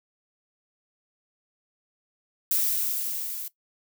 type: noise with level ramp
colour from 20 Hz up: violet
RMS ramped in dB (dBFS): -23 to -35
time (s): 2.51-3.48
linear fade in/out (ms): 2
effects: noise-tail reverb RT60 0.1 s tail -17 dB re dry